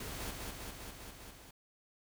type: noise with echo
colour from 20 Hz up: pink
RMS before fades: -43 dBFS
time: 0-0.31 s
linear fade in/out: 5 ms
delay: 200 ms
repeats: 6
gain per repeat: -2 dB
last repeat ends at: 1.51 s
effects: none